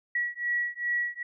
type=beating tone pair; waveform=sine; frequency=1926 / 1928.5 Hz; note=B6 / B6; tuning=-44 / -42 cents; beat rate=2.5 Hz; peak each=-30 dBFS; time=0.15-1.23 s; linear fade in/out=5 ms; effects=none